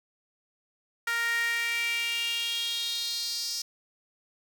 sawtooth tone with high-pass filter sweep, 466.2 Hz, A#4, in tune, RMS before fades -30 dBFS, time 1.07-3.62 s, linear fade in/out 5 ms, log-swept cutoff 1600 to 5200 Hz, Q 5.2, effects none

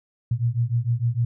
sine beating tone pair, 115.2 / 121.8 Hz, A#2 / B2, -20 / -24 cents, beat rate 6.6 Hz, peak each -23 dBFS, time 0.31-1.25 s, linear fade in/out 5 ms, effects none

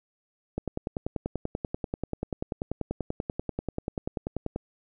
click train, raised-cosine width 2 ms, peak -16 dBFS, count 42, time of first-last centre 0.58-4.561 s, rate 10.3 Hz, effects none

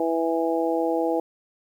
harmonic tone, 164.81 Hz, E3, in tune, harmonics 2 / 3 / 4 / 5, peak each -25 / -25 / -28 / -29 dBFS, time 0-1.2 s, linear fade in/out 2 ms, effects 9-bit

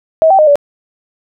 sine tone with pitch steps, 641 / 773 / 614 / 575 Hz, E5 / G5 / D#5 / D5, -49 / -24 / -23 / -37 cents, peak -4 dBFS, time 0.22-0.556 s, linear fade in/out 0 ms, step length 84 ms, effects none

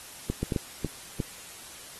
clicks, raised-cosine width 3 ms, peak -14 dBFS, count 6, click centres 0.3 / 0.43 / 0.522 / 0.562 / 0.847 / 1.202 s, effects white hiss -45 dBFS RMS until 1.99 s + AAC 32 kbps

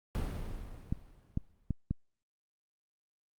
brown noise with exponential decay, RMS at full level -32 dBFS, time 0.15-1.72 s, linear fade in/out 0 ms, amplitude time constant 340 ms
clicks, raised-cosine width 5 ms, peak -19 dBFS, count 4, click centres 0.925 / 1.374 / 1.707 / 1.91 s
effects Opus 48 kbps

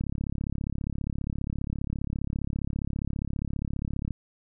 click train, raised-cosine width 5 ms, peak -18 dBFS, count 144, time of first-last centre 0.01-4.107 s, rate 34.9 Hz, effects none

